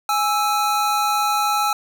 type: tone pair together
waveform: square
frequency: 830.6 / 1318.5 Hz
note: G#5 / E6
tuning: 0 / 0 cents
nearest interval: minor sixth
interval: 800 cents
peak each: -21 dBFS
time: 0.09-1.73 s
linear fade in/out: 2 ms
effects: none